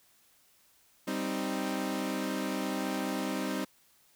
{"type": "chord", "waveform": "sawtooth", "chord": "C minor", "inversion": "second", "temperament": "equal", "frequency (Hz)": [196, 261.6, 311.1], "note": ["G3", "C4", "Eb4"], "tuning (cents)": [0, 0, 0], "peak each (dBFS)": [-32, -31, -32], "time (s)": [1.07, 3.65], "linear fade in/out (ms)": 10, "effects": ["white hiss -65 dBFS RMS until 4.15 s"]}